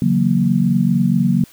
sine chord, F# dominant seventh, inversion second, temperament equal with one note detuned, 140.53 / 164.81 / 185 / 233.1 Hz, C#3 / E3 / F#3 / A#3, +24 / 0 / 0 / 0 cents, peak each -19 / -22 / -16 / -17 dBFS, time 0.02-1.44 s, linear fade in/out 2 ms, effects white hiss -47 dBFS RMS until 1.52 s

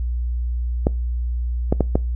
clicks, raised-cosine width 2 ms, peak -3 dBFS, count 4, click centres 0.869 / 1.725 / 1.807 / 1.955 s, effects noise-tail reverb RT60 0.3 s tail -24 dB re dry + added 60 Hz sine -20 dBFS peak until 2.15 s

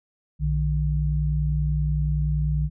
sine tone pair together, 60.41 / 150.9 Hz, B1 / D3, -38 / +47 cents, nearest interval octave + major third, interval 1585 cents, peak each -23 dBFS, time 0.39-2.7 s, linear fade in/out 50 ms, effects none

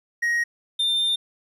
triangle tone pair in turn, 1883 / 3602 Hz, A#6 / A7, +17 / +40 cents, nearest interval major seventh, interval 1123 cents, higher second, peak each -18 dBFS, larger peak neither, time 0.22-0.44 / 0.79-1.16 s, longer second, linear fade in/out 10 ms, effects resampled to 32000 Hz + 10-bit

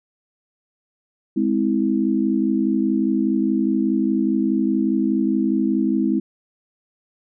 sine chord, Ab augmented, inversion none, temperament just, 207.7 / 259.6 / 324.5 Hz, Ab3 / C4 / E4, 0 / -13 / -27 cents, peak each -21 dBFS, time 1.36-6.2 s, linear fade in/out 10 ms, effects none

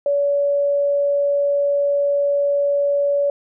sine tone, 569 Hz, C#5, 45 cents sharp, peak -15 dBFS, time 0.06-3.3 s, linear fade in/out 2 ms, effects none

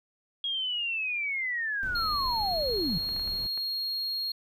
sine linear sweep, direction down, 3301 to 142.7 Hz, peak -28 dBFS, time 0.44-2.98 s, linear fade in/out 2 ms
brown noise, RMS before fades -41 dBFS, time 1.83-3.47 s, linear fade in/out 0 ms
triangle tone, 4270 Hz, C8, 34 cents sharp, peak -28 dBFS, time 1.95-4.32 s, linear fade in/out 5 ms
clicks, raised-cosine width 0.5 ms, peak -30 dBFS, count 5, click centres 3.09 / 3.164 / 3.196 / 3.276 / 3.576 s
effects none

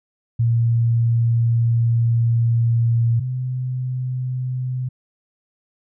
sine tone pair in turn, 116.54 / 127.3 Hz, A#2 / C3, 0 / -47 cents, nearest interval major second, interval 153 cents, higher second, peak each -14 / -21 dBFS, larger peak first, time 0.39-3.2 / 3.2-4.89 s, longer first, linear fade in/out 10 ms, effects none

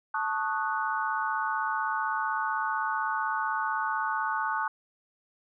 sine chord, D# half-diminished seventh, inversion second, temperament equal, 880 / 1108.7 / 1244.5 / 1480 Hz, A5 / C#6 / D#6 / F#6, 0 / 0 / 0 / 0 cents, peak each -31 / -33 / -34 / -32 dBFS, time 0.14-4.68 s, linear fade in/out 5 ms, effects none

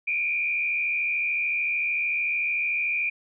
sine tone with frequency modulation, 2400 Hz, D7, 37 cents sharp, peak -23 dBFS, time 0.07-3.1 s, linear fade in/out 10 ms, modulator 73.5 Hz, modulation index 1.1, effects none

